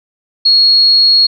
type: tone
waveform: sine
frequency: 4312 Hz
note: C#8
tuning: 49 cents flat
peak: -5 dBFS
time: 0.45-1.27 s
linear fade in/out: 10 ms
effects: none